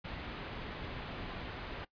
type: low-pass noise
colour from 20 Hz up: pink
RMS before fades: -43 dBFS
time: 0.04-1.85 s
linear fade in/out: 10 ms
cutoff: 3700 Hz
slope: 24 dB/octave
effects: noise-tail reverb RT60 0.1 s tail -20 dB re dry + resampled to 11025 Hz

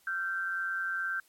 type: tone pair together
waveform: sine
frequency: 1375 / 1557.3 Hz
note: F6 / G6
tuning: -27 / -12 cents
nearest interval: major second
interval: 215 cents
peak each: -36 / -31 dBFS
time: 0.07-1.2 s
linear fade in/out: 2 ms
effects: white hiss -65 dBFS RMS until 1.28 s + MP3 64 kbps

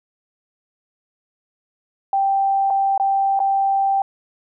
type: tone with dropouts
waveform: sine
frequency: 784 Hz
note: G5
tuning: in tune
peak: -15 dBFS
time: 2.13-4.02 s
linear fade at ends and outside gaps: 2 ms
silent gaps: 2.702-2.705 / 2.978-2.998 / 3.392-3.401 s
effects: none

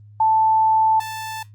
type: tone pair in turn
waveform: sine / sawtooth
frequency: 880 / 880 Hz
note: A5 / A5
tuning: 0 / 0 cents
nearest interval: unison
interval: 0 cents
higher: neither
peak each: -13 / -24 dBFS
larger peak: first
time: 0.2-1 / 1-1.43 s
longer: first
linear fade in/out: 5 ms
effects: added 104 Hz sine -42 dBFS peak until 1.54 s + Opus 24 kbps

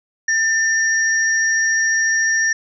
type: tone pair together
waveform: sine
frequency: 1793 / 5692 Hz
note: A6 / F8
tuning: +32 / +32 cents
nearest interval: octave + minor sixth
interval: 2000 cents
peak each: -15 / -22 dBFS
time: 0.28-2.53 s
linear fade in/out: 5 ms
effects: none

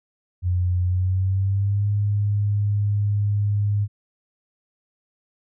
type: tone with pitch glide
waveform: sine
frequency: 90 to 102.79 Hz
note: F#2 to G#2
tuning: -47 to -17 cents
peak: -18 dBFS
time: 0.42-3.88 s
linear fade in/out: 50 ms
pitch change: +230 cents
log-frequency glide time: 0.84-1.88 s
effects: none

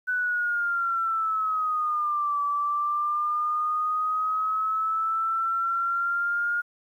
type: exponential two-way sweep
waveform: sine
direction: down then up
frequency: 1500 to 1153 to 1424 Hz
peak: -23 dBFS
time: 0.07-6.62 s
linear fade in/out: 20 ms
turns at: 2.42 s
effects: 10-bit

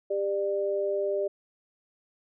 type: tone pair together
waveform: sine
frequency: 397.8 / 595.6 Hz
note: G4 / D5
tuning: +25 / +24 cents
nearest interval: perfect fifth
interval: 699 cents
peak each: -28 dBFS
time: 0.1-1.28 s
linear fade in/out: 10 ms
effects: none

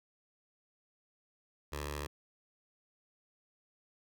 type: tone with notch filter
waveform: 10% pulse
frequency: 73.42 Hz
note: D2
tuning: in tune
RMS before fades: -40 dBFS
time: 1.72-2.07 s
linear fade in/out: 10 ms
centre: 210 Hz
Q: 0.54
effects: none

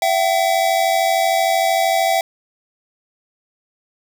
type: tone pair together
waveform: square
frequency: 671 / 764.1 Hz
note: E5 / G5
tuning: +31 / -44 cents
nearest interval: major second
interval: 225 cents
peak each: -18 dBFS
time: 0.02-2.21 s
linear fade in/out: 2 ms
effects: none

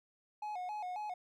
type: tone with vibrato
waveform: triangle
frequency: 783 Hz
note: G5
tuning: 2 cents flat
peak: -36 dBFS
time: 0.42-1.14 s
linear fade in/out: 5 ms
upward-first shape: square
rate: 3.7 Hz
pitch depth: 130 cents each way
effects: none

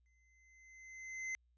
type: tone with exponential growth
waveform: square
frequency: 2060 Hz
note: C7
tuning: 28 cents flat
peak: -38 dBFS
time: 0.06-1.35 s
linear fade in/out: 0 ms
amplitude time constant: 280 ms
effects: added 60 Hz sine -70 dBFS peak until 1.57 s + resampled to 16000 Hz

